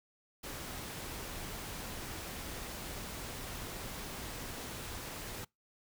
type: noise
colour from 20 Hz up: pink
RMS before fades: -43 dBFS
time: 0.43-5.45 s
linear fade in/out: 10 ms
effects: noise-tail reverb RT60 0.2 s tail -26 dB re dry